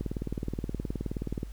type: click train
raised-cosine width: 3 ms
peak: -19 dBFS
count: 28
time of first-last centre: 0.01-1.431 s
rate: 19 Hz
effects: added 50 Hz sine -39 dBFS peak until 1.52 s + pink hiss -58 dBFS RMS until 1.52 s